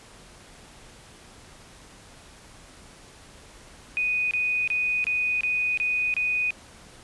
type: tone bursts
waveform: sine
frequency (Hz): 2485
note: D#7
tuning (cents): -3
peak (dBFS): -22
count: 7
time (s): 3.97-6.506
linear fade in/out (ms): 0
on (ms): 340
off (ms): 26
effects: pink hiss -49 dBFS RMS until 7.03 s + resampled to 24000 Hz